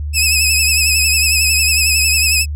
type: tone with vibrato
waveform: 15% pulse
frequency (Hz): 2573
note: E7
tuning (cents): -43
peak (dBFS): -4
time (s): 0.13-2.46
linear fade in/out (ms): 50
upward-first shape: triangle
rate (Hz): 11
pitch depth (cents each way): 64
effects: added 74 Hz sine -19 dBFS peak until 2.55 s